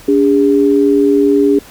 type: tone pair together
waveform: sine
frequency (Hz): 286.9 / 405.7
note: D4 / G#4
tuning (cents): -40 / -41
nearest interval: tritone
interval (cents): 599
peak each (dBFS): -10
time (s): 0.08-1.59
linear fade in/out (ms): 5
effects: pink hiss -38 dBFS RMS until 1.7 s